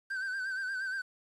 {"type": "tone with vibrato", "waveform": "triangle", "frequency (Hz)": 1546, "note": "G6", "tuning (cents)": -24, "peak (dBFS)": -31, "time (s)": [0.1, 1.02], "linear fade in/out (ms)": 10, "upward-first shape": "sine", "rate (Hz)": 8.5, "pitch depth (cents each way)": 59, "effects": ["resampled to 24000 Hz", "10-bit"]}